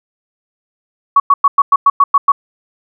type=tone bursts; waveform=sine; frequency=1122 Hz; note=C#6; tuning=21 cents sharp; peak=-4 dBFS; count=9; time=1.16-2.32 s; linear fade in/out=5 ms; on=40 ms; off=100 ms; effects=none